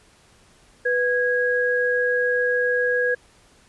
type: tone pair together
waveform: sine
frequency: 493.9 / 1648.8 Hz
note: B4 / G#6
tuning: 0 / -13 cents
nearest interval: octave + major sixth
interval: 2087 cents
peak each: -21 dBFS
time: 0.85-3.15 s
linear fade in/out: 10 ms
effects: pink hiss -55 dBFS RMS until 3.68 s + resampled to 24000 Hz